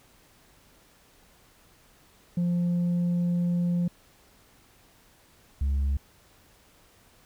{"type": "tone pair in turn", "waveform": "sine", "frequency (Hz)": [174.61, 69.29], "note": ["F3", "C#2"], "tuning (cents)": [0, 0], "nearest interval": "octave + major third", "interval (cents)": 1600, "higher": "first", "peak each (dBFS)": -20, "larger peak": "neither", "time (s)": [[2.37, 3.88], [5.61, 5.97]], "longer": "first", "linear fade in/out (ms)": 5, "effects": ["tanh soft clip ceiling -22 dBFS", "pink hiss -59 dBFS RMS until 7.25 s"]}